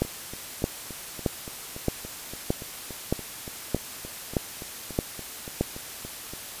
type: two click trains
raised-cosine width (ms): 2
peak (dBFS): -9 / -24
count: 10 / 23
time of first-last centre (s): 0.02-5.61 / 0.05-6.336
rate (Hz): 1.61 / 3.5
effects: white hiss -39 dBFS RMS until 6.6 s + resampled to 32000 Hz